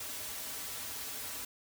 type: noise with comb filter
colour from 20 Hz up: white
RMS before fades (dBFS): -41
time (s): 0-1.45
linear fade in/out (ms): 5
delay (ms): 5.6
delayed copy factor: -0.9
effects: none